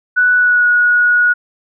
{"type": "tone with pitch glide", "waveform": "sine", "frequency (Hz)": [1481, 1455.6], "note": ["F#6", "F#6"], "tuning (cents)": [1, -29], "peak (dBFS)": -8, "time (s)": [0.16, 1.34], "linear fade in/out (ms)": 20, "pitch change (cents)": -30, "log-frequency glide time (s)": [0.35, 0.67], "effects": []}